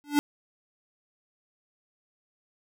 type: tone with exponential growth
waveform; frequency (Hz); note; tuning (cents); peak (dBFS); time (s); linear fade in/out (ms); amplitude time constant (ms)
square; 291; D4; -16; -16; 0.04-0.19; 0; 31
effects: none